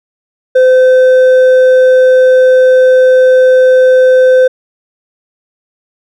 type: tone with hard clipping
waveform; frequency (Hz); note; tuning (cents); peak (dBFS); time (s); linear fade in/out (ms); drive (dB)
sine; 513; C5; -34; -4; 0.55-4.48; 10; 4
effects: none